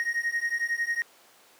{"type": "beating tone pair", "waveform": "triangle", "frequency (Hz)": [1864.7, 1875.7], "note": ["A#6", "A#6"], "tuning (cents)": [0, 10], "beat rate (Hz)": 11, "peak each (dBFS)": [-28, -27], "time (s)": [0, 1.02], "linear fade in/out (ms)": 0, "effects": ["pink hiss -56 dBFS RMS until 1.59 s", "high-pass 400 Hz 12 dB/octave"]}